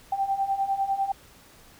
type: beating tone pair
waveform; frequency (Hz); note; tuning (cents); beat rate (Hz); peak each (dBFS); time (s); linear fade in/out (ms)
sine; 777 / 787; G5 / G5; -16 / +7; 10; -29 / -25; 0.12-1.12; 5
effects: pink hiss -53 dBFS RMS until 1.79 s